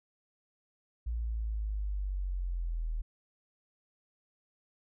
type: linear sweep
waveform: sine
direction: down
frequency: 58.3 to 38.89 Hz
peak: -31 dBFS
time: 1.06-3.02 s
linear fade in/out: 10 ms
effects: none